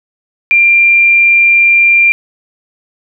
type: tone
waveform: sine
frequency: 2381 Hz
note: D7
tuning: 23 cents sharp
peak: -4 dBFS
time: 0.51-2.12 s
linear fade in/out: 0 ms
effects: none

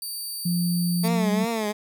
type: tone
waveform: 15% pulse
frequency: 4621 Hz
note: D8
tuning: 29 cents flat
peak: -24 dBFS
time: 0.02-1.08 s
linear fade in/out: 2 ms
type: tone with pitch glide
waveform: sine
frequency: 174.61 to 191.52 Hz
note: F3 to G3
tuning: 0 to -40 cents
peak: -21 dBFS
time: 0.45-1.45 s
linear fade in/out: 10 ms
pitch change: +160 cents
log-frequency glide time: 1.13-1.28 s
type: tone with vibrato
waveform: 15% pulse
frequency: 220 Hz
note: A3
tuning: in tune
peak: -18 dBFS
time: 1.03-1.73 s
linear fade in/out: 20 ms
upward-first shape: triangle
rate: 2.7 Hz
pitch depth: 110 cents each way
effects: none

